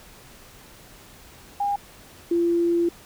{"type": "tone pair in turn", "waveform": "sine", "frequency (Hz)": [810, 342], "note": ["G#5", "F4"], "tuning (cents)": [-43, -36], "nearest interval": "octave + minor third", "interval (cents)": 1493, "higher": "first", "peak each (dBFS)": [-21, -18], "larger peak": "second", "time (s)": [[1.6, 1.76], [2.31, 2.89]], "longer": "second", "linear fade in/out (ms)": 5, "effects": ["pink hiss -48 dBFS RMS until 3.05 s"]}